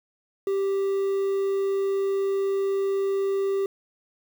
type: tone with quantisation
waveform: triangle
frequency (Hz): 392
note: G4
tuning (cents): 0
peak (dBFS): -20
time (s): 0.47-3.66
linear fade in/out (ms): 2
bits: 8
effects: none